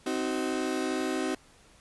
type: chord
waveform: 35% pulse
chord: C diminished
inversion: none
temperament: just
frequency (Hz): 261.6 / 314 / 376.7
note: C4 / Eb4 / Gb4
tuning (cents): 0 / +16 / +31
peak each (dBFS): -31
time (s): 0.06-1.35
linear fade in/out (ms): 5
effects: pink hiss -58 dBFS RMS until 1.8 s + resampled to 24000 Hz